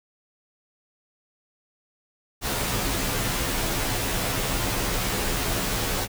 pink noise with comb filter, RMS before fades -26 dBFS, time 2.41-6.08 s, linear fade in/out 50 ms, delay 13 ms, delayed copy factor -0.85, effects none

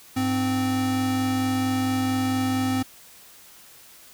square tone pair together, 101.47 / 260 Hz, G#2 / C4, -40 / -11 cents, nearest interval octave + major third, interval 1629 cents, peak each -30 / -23 dBFS, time 0.16-2.83 s, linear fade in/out 10 ms, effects white hiss -49 dBFS RMS until 4.13 s

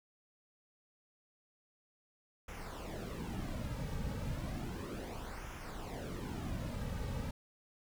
brown noise with flanger, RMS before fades -41 dBFS, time 2.48-7.31 s, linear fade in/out 5 ms, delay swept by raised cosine 0.23 to 2.93 ms, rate 0.33 Hz, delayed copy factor -0.65, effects none

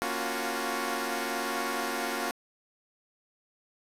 10% pulse chord, Gb major seventh, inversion first, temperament equal with one note detuned, 234.3 / 277.2 / 349.2 / 370 Hz, Bb3 / Db4 / F4 / Gb4, +9 / 0 / 0 / 0 cents, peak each -27 dBFS, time 0.02-2.31 s, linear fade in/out 0 ms, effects resampled to 32000 Hz + 8-bit

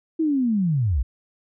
sine linear sweep, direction down, 329.6 to 52.4 Hz, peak -18 dBFS, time 0.19-1.03 s, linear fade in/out 10 ms, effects none

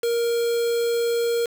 triangle tone with quantisation, 468.6 Hz, A#4, 9 cents sharp, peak -18 dBFS, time 0.03-1.46 s, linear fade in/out 5 ms, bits 5, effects none

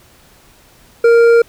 sine tone with hard clipping, 466.2 Hz, A#4, in tune, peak -7 dBFS, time 1.04-1.42 s, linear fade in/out 5 ms, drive 7 dB, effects pink hiss -47 dBFS RMS until 1.48 s

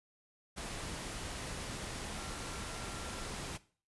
sine tone in noise, 1368 Hz, F6, 36 cents flat, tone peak -52 dBFS, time 2.15-3.29 s, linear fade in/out 20 ms, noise pink, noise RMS -42 dBFS, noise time 0.56-3.58 s, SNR -13 dB, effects noise-tail reverb RT60 0.4 s tail -17 dB re dry + resampled to 24000 Hz

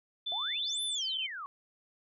sine tone with pitch glide, 3520 to 3082 Hz, A7 to G7, 0 to -30 cents, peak -32 dBFS, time 0.26-1.27 s, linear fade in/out 10 ms, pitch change -230 cents, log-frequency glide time 0.95-1.03 s
sine exponential two-way sweep, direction up then down, 667 to 11360 to 1076 Hz, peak -38 dBFS, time 0.32-1.46 s, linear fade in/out 0 ms, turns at 0.83 s
effects none

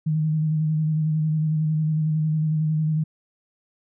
sine tone with vibrato, 155.56 Hz, D#3, in tune, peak -19 dBFS, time 0.06-3.04 s, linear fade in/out 10 ms, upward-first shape square, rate 11 Hz, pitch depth 23 cents each way, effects none

